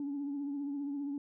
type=tone with vibrato; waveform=sine; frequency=283.4 Hz; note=C#4; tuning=38 cents sharp; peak=-33 dBFS; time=0-1.18 s; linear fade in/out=2 ms; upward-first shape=triangle; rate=15 Hz; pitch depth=53 cents each way; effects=tanh soft clip ceiling -31 dBFS